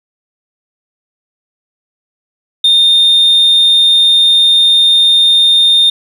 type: tone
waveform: sine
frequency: 3643 Hz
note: A#7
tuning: 41 cents flat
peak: -3 dBFS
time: 2.64-5.9 s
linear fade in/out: 5 ms
effects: tanh soft clip ceiling -3 dBFS + 7-bit